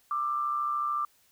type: tone pair together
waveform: sine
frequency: 1184.9 / 1318.5 Hz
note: D6 / E6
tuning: +15 / 0 cents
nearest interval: major second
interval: 185 cents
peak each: -27 / -38 dBFS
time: 0.11-1.05 s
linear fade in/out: 2 ms
effects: white hiss -65 dBFS RMS until 1.31 s